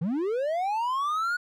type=linear sweep; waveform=triangle; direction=up; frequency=147.3 to 1467 Hz; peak=-23 dBFS; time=0.01-1.37 s; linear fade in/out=10 ms; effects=none